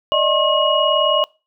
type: tone cluster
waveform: sine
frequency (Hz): 590 / 629 / 1075 / 2898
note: D5 / D#5 / C6 / F#7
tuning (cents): +8 / +19 / +47 / -37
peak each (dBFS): -19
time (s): 0.12-1.24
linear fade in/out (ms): 0
effects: noise-tail reverb RT60 0.3 s tail -25 dB re dry